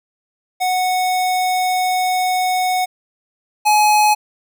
square tone pair in turn, 737 / 844.2 Hz, F#5 / G#5, -7 / +28 cents, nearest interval major second, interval 235 cents, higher second, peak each -16 / -11 dBFS, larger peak second, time 0.6-2.86 / 3.65-4.15 s, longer first, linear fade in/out 20 ms, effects none

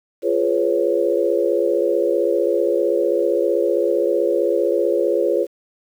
sine chord, C# dominant seventh, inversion first, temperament just, 346.5 / 415.8 / 498.9 / 554.4 Hz, E#4 / G#4 / B4 / C#5, -14 / +2 / +17 / 0 cents, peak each -21 dBFS, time 0.22-5.47 s, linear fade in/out 50 ms, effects 8-bit

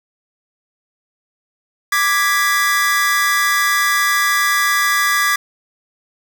45% pulse chord, G# diminished, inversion second, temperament equal, 1174.7 / 1661.2 / 1975.5 Hz, D6 / G#6 / B6, 0 / 0 / 0 cents, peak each -18 dBFS, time 1.92-5.36 s, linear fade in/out 5 ms, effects none

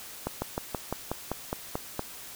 slowing click train, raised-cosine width 1 ms, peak -15 dBFS, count 10, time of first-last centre 0.27-1.994 s, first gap 150 ms, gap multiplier 1.06, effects white hiss -44 dBFS RMS until 2.35 s

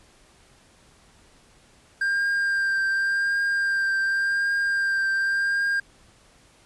triangle tone with vibrato, 1593 Hz, G6, 27 cents sharp, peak -19 dBFS, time 2.01-5.8 s, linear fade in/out 5 ms, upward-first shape triangle, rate 0.89 Hz, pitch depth 21 cents each way, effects pink hiss -56 dBFS RMS until 6.65 s + resampled to 24000 Hz

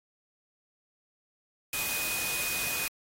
sine tone in noise, 2489 Hz, D#7, in tune, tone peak -34 dBFS, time 1.73-2.88 s, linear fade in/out 2 ms, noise white, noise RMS -33 dBFS, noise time 1.73-2.88 s, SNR -4 dB, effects AAC 48 kbps

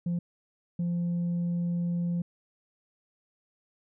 sine tone bursts at uneven times, 173.2 Hz, F3, 14 cents flat, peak -24 dBFS, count 2, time 0.06-0.19 / 0.79-2.22 s, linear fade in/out 5 ms, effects tanh soft clip ceiling -25 dBFS

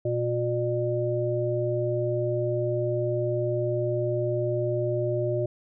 harmonic tone, 120 Hz, B2, 49 cents flat, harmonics 1 / 3 / 5, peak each -28 / -28 / -28 dBFS, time 0.05-5.46 s, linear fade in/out 5 ms, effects none

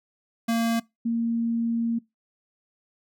square / sine tone pair in turn, 229.7 / 231.4 Hz, A#3 / A#3, -25 / -13 cents, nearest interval unison, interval 12 cents, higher second, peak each -22 dBFS, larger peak neither, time 0.48-0.8 / 1.05-1.99 s, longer second, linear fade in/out 10 ms, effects noise-tail reverb RT60 0.2 s tail -23 dB re dry

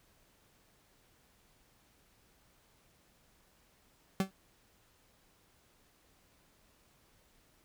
40% pulse tone with exponential decay, 191.6 Hz, G3, 39 cents flat, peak -23 dBFS, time 4.2-4.31 s, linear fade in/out 2 ms, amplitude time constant 23 ms, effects pink hiss -68 dBFS RMS until 7.64 s

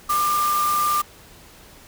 sine tone in noise, 1194 Hz, D6, 28 cents sharp, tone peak -18 dBFS, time 0.09-1.02 s, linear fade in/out 10 ms, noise white, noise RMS -29 dBFS, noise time 0.09-1.02 s, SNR +8 dB, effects pink hiss -47 dBFS RMS until 1.87 s

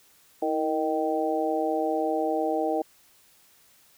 harmonic tone with a mistuned harmonic, 155.56 Hz, D#3, in tune, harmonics 2 / 3 / 4 / 5, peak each -29 / -29 / -29 / -29 dBFS, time 0.42-2.82 s, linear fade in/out 5 ms, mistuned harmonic 2, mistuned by +55 cents, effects white hiss -59 dBFS RMS until 3.97 s

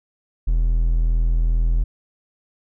triangle tone, 41.2 Hz, E1, in tune, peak -13 dBFS, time 0.47-1.84 s, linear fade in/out 10 ms, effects none

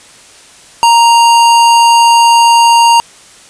square tone, 932.3 Hz, A#5, in tune, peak -4 dBFS, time 0.83-3 s, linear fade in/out 0 ms, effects white hiss -38 dBFS RMS until 3.49 s + resampled to 22050 Hz

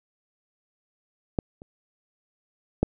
clicks, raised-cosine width 2 ms, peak -10 / -30 / -7 dBFS, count 3, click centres 1.388 / 1.619 / 2.83 s, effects none

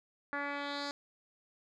10% pulse tone with low-pass filter sweep, 285.2 Hz, C#4, 49 cents sharp, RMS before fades -38 dBFS, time 0.33-0.91 s, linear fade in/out 0 ms, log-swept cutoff 1700 to 5400 Hz, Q 3, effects none

